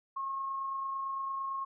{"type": "tone with amplitude modulation", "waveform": "sine", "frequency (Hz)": 1083, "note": "C#6", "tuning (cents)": -41, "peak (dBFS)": -32, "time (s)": [0.16, 1.65], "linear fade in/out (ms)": 10, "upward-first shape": "sine", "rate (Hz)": 28.9, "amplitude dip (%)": 25, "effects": []}